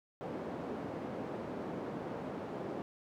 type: band-pass noise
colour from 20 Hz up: white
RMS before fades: -41 dBFS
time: 0.21-2.82 s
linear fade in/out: 0 ms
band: 160 to 490 Hz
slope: 12 dB/octave
effects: none